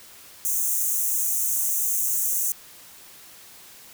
white high-pass noise, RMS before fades -24 dBFS, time 0.45-2.52 s, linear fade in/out 0 ms, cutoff 6000 Hz, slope 96 dB/octave, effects white hiss -47 dBFS RMS until 3.93 s

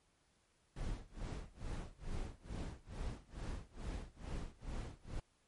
brown noise with tremolo, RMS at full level -41 dBFS, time 0.76-5.2 s, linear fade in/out 5 ms, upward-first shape sine, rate 2.3 Hz, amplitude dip 95%, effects pink hiss -75 dBFS RMS until 5.47 s + MP3 48 kbps

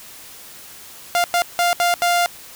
sawtooth tone bursts at uneven times, 699 Hz, F5, 1 cent sharp, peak -11 dBFS, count 5, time 1.15-1.24 / 1.34-1.42 / 1.59-1.73 / 1.8-1.94 / 2.02-2.26 s, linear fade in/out 0 ms, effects white hiss -40 dBFS RMS until 2.55 s

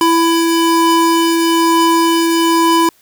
square tone pair together, 332.4 / 996.1 Hz, E4 / B5, +15 / +15 cents, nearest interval octave + perfect fifth, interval 1900 cents, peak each -12 / -15 dBFS, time 0.01-2.89 s, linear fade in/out 2 ms, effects white hiss -52 dBFS RMS until 3.01 s

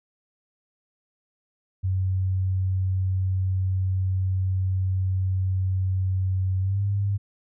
sine tone with pitch glide, 94 to 100.17 Hz, F#2 to G2, +28 to +38 cents, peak -21 dBFS, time 1.83-7.18 s, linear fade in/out 20 ms, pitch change +110 cents, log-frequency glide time 6.6-6.81 s, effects none

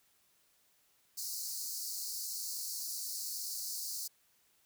pink high-pass noise, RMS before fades -40 dBFS, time 1.17-4.08 s, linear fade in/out 10 ms, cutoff 4300 Hz, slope 96 dB/octave, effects white hiss -71 dBFS RMS until 4.65 s

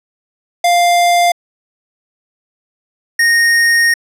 square tone pair in turn, 698.5 / 1855.6 Hz, F5 / A#6, 0 / -8 cents, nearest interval octave + perfect fourth, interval 1692 cents, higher second, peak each -9 dBFS, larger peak neither, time 0.64-1.32 / 3.19-3.94 s, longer second, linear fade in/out 5 ms, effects low-pass 12000 Hz 12 dB/octave

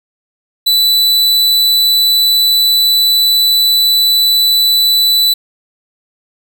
45% pulse tone, 3977 Hz, B7, 11 cents sharp, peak -8 dBFS, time 0.66-5.34 s, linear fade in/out 10 ms, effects none

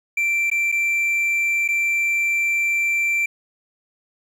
triangle tone with dropouts, 2349 Hz, D7, in tune, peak -16 dBFS, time 0.17-3.26 s, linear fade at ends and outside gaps 5 ms, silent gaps 0.501-0.514 / 0.718-0.723 / 1.679-1.686 s, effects 9-bit

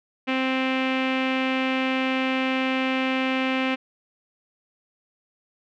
sawtooth tone with low-pass filter, 261.6 Hz, C4, in tune, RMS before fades -24 dBFS, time 0.27-3.76 s, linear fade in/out 20 ms, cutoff 2600 Hz, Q 3.7, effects none

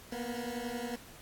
20% pulse beating tone pair, 234.7 / 245.7 Hz, A#3 / B3, +12 / -9 cents, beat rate 11 Hz, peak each -34 / -34 dBFS, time 0.12-0.96 s, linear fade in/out 5 ms, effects pink hiss -53 dBFS RMS until 1.21 s + AAC 64 kbps

